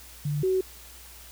sine tone pair in turn, 146.83 / 375.3 Hz, D3 / F#4, 0 / +25 cents, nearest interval octave + major third, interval 1625 cents, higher second, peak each -25 / -21 dBFS, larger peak second, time 0.25-0.43 / 0.43-0.61 s, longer neither, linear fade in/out 5 ms, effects added 60 Hz sine -50 dBFS peak until 1.31 s + white hiss -48 dBFS RMS until 1.31 s

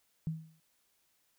sine tone with exponential decay, 159.9 Hz, D#3, 48 cents sharp, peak -29 dBFS, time 0.27-0.6 s, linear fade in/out 0 ms, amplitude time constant 70 ms, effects white hiss -74 dBFS RMS until 1.38 s

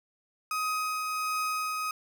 35% pulse tone with tremolo, 1258 Hz, D#6, 19 cents sharp, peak -26 dBFS, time 0.51-1.91 s, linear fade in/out 2 ms, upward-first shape triangle, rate 1.4 Hz, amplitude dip 30%, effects none

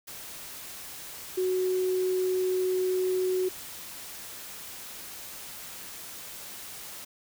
sine tone in noise, 370 Hz, F#4, in tune, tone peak -24 dBFS, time 1.37-3.49 s, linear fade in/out 10 ms, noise white, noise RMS -42 dBFS, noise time 0.07-7.05 s, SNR +15 dB, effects none

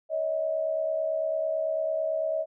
sine tone pair together, 568 / 637 Hz, C#5 / D#5, +42 / +41 cents, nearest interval major second, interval 199 cents, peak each -32 / -26 dBFS, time 0.09-2.46 s, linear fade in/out 50 ms, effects none

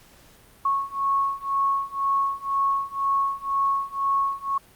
sine beating tone pair, 1100 / 1102 Hz, C#6 / C#6, -14 / -11 cents, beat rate 2 Hz, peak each -25 / -24 dBFS, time 0.65-4.58 s, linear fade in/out 5 ms, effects pink hiss -53 dBFS RMS until 4.75 s + Opus 48 kbps

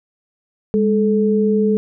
sine tone pair together, 204.6 / 433.5 Hz, G#3 / A4, -26 / -26 cents, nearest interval octave + minor second, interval 1300 cents, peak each -15 / -16 dBFS, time 0.74-1.77 s, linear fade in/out 0 ms, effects none

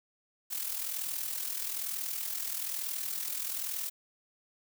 blue noise with amplitude modulation, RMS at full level -33 dBFS, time 0.5-3.9 s, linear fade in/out 20 ms, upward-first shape sine, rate 41.1 Hz, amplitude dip 60%, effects none

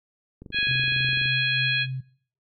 click train, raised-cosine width 3 ms, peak -28 dBFS, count 21, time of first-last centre 0.42-1.257 s, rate 23.9 Hz
harmonic tone, 830.6 Hz, G#5, in tune, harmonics 2 / 3 / 4 / 5, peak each -26 / -25 / -27 / -31 dBFS, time 0.52-1.87 s, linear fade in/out 50 ms
sine tone with tremolo, 130.81 Hz, C3, in tune, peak -27 dBFS, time 0.68-2.01 s, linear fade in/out 10 ms, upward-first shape sine, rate 3.4 Hz, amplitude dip 40%
effects noise-tail reverb RT60 0.5 s tail -20 dB re dry

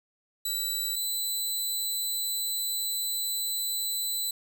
15% pulse tone pair in turn, 3951 / 3999 Hz, B7 / B7, 0 / +21 cents, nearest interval unison, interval 21 cents, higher second, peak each -21 dBFS, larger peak neither, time 0.45-0.96 / 0.96-4.31 s, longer second, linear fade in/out 5 ms, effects 10-bit

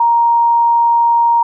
sine tone, 936 Hz, A#5, 7 cents sharp, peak -8 dBFS, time 0-1.43 s, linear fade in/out 5 ms, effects none

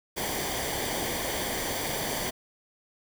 pink noise with comb filter, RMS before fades -31 dBFS, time 0.16-2.31 s, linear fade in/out 20 ms, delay 0.75 ms, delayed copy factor -0.65, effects none

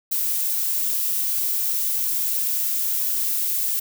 violet noise, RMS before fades -23 dBFS, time 0.11-3.8 s, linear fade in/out 10 ms, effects none

